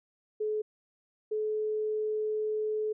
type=tone pair in turn; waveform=sine; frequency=427.8 / 429.4 Hz; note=A4 / A4; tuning=-49 / -42 cents; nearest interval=unison; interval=7 cents; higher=second; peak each=-28 dBFS; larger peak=neither; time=0.4-0.62 / 1.31-2.93 s; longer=second; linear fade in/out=10 ms; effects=none